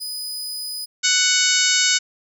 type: tone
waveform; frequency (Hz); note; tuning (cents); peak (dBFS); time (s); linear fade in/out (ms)
sawtooth; 4984; D#8; +2; -24; 0-0.86; 20
type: harmonic tone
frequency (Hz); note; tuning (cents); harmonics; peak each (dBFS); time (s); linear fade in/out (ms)
742; F#5; +5; 2 / 3 / 4 / 5 / 6 / 7 / 8 / 9 / 10; -24 / -24 / -24 / -24 / -24 / -24 / -24 / -24 / -24; 1.03-1.99; 20
effects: none